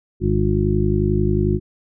harmonic tone, 51.2 Hz, G#1, 24 cents flat, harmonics 1 / 2 / 3 / 4 / 6 / 7, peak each -22 / -21 / -23 / -23 / -27 / -21 dBFS, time 0.2-1.6 s, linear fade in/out 50 ms, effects none

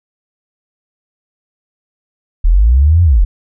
sine linear two-way sweep, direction up then down, 36 to 89.4 to 36 Hz, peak -5 dBFS, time 2.44-3.25 s, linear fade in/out 10 ms, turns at 3.03 s, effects none

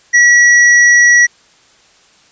square tone, 1931 Hz, B6, 39 cents flat, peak -5 dBFS, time 0.13-1.27 s, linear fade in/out 20 ms, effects white hiss -48 dBFS RMS until 2.31 s + resampled to 16000 Hz

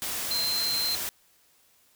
sine tone in noise, 4126 Hz, C8, 25 cents flat, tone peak -26 dBFS, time 0.31-0.95 s, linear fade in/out 0 ms, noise white, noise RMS -32 dBFS, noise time 0.02-1.09 s, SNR +3 dB, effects white hiss -63 dBFS RMS until 1.95 s

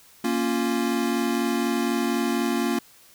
square chord, Bb minor, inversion none, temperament equal, 233.1 / 277.2 / 349.2 Hz, Bb3 / Db4 / F4, 0 / 0 / 0 cents, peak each -26 / -28 / -28 dBFS, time 0.24-2.79 s, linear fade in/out 5 ms, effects white hiss -53 dBFS RMS until 3.14 s

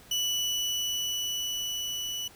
30% pulse tone with level ramp, 2960 Hz, F#7, in tune, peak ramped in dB -23 to -29 dBFS, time 0.11-2.28 s, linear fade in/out 5 ms, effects pink hiss -53 dBFS RMS until 2.35 s

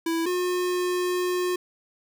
square tone pair in turn, 330 / 360.1 Hz, E4 / F#4, +2 / -47 cents, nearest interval major second, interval 151 cents, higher second, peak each -24 dBFS, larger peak neither, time 0.06-0.26 / 0.26-1.56 s, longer second, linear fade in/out 5 ms, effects none

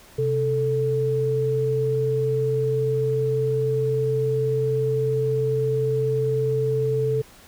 sine tone pair together, 130.81 / 440 Hz, C3 / A4, 0 / 0 cents, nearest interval octave + major sixth, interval 2100 cents, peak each -24 / -21 dBFS, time 0.18-7.22 s, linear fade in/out 10 ms, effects pink hiss -49 dBFS RMS until 7.47 s

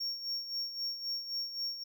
triangle tone with tremolo, 5520 Hz, F8, 21 cents flat, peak -31 dBFS, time 0-1.84 s, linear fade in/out 10 ms, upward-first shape sine, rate 3.8 Hz, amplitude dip 65%, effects none

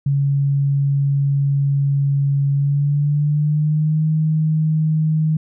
sine tone with pitch glide, 140.1 to 156.35 Hz, C#3 to D#3, +19 to +9 cents, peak -14 dBFS, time 0.06-5.37 s, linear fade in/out 5 ms, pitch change +190 cents, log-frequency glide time 2.52-4.05 s, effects none

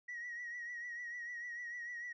sine tone with vibrato, 1916 Hz, A#6, 47 cents sharp, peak -40 dBFS, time 0.08-2.13 s, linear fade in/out 10 ms, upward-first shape triangle, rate 6.7 Hz, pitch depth 57 cents each way, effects tanh soft clip ceiling -39 dBFS

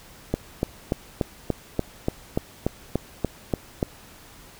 click train, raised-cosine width 2 ms, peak -8 dBFS, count 13, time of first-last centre 0.34-3.828 s, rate 3.44 Hz, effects pink hiss -48 dBFS RMS until 4.59 s

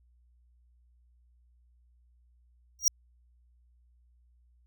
square tone with exponential growth, 5710 Hz, F8, 37 cents sharp, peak -16 dBFS, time 2.79-2.88 s, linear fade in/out 1 ms, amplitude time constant 18 ms, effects added 60 Hz sine -61 dBFS peak until 4.66 s

